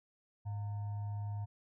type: tone with frequency modulation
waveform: sine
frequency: 103.83 Hz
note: G#2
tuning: in tune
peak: -36 dBFS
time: 0.45-1.46 s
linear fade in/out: 20 ms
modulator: 814 Hz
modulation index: 0.22
effects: none